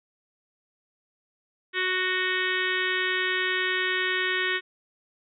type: harmonic tone with a mistuned harmonic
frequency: 370 Hz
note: F#4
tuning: in tune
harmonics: 1 / 3 / 4 / 5 / 6 / 7 / 8 / 9 / 10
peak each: -32 / -36 / -32 / -27 / -33 / -36 / -35 / -37 / -37 dBFS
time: 1.73-4.61 s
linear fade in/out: 50 ms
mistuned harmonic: 8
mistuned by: +28 cents
effects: none